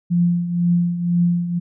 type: tone with tremolo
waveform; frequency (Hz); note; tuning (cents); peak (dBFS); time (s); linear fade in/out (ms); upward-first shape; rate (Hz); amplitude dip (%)
sine; 173.8; F3; -8; -12; 0.1-1.6; 20; triangle; 2; 70
effects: none